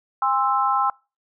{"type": "chord", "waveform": "sine", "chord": "Ab augmented", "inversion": "none", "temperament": "equal with one note detuned", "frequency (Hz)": [809.8, 1046.5, 1318.5], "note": ["Ab5", "C6", "E6"], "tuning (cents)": [-44, 0, 0], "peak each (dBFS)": -22, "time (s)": [0.22, 0.9], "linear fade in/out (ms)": 2, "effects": ["noise-tail reverb RT60 0.3 s tail -25 dB re dry"]}